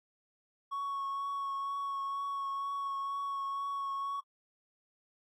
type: tone with vibrato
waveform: triangle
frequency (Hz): 1108.7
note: C#6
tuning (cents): 0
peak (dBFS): -31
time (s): 0.71-4.21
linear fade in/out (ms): 20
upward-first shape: triangle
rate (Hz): 2.1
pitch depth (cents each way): 17
effects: tanh soft clip ceiling -28 dBFS + AAC 48 kbps